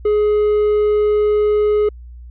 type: tone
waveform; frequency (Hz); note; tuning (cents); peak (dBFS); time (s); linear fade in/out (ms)
triangle; 420; G#4; +19; -10; 0.05-1.89; 5
effects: added 60 Hz sine -33 dBFS peak until 2.3 s + resampled to 8000 Hz